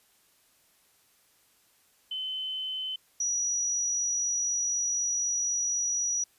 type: tone pair in turn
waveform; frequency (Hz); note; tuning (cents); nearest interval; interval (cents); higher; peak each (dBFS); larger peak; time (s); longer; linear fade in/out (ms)
sine; 3050 / 5828; G7 / F#8; -48 / -27; major seventh; 1121; second; -31 / -26; second; 2.11-2.96 / 3.2-6.24; second; 5
effects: white hiss -65 dBFS RMS until 6.38 s + resampled to 32000 Hz